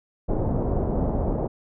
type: low-pass noise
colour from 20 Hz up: pink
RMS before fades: -24 dBFS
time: 0.28-1.48 s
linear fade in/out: 20 ms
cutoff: 730 Hz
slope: 24 dB/octave
effects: none